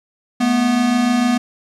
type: tone pair together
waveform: square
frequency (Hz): 217.9 / 244.6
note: A3 / B3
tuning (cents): -17 / -16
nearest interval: major second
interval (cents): 201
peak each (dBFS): -22 / -15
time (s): 0.4-1.38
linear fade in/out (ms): 10
effects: low-pass 8000 Hz 12 dB/octave + 9-bit

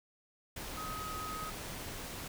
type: tone in noise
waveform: sine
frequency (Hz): 1263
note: D#6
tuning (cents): +26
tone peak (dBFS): -40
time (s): 0.77-1.5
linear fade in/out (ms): 5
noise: pink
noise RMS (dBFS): -43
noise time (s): 0.56-2.28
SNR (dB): 0
effects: none

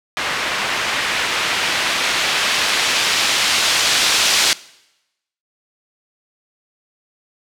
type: noise with low-pass filter sweep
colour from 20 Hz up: blue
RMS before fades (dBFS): -18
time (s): 0.17-4.53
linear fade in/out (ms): 0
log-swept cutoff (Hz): 1900 to 4400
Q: 0.81
effects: noise-tail reverb RT60 0.9 s tail -21 dB re dry

